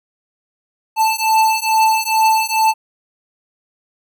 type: beating tone pair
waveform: square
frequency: 880 / 882.3 Hz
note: A5 / A5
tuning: 0 / +5 cents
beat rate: 2.3 Hz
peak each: -16 dBFS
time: 0.96-2.74 s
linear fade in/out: 50 ms
effects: none